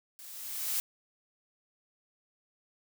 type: noise with level ramp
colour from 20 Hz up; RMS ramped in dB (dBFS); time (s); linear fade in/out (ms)
blue; -49 to -30; 0.19-0.8; 0
effects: none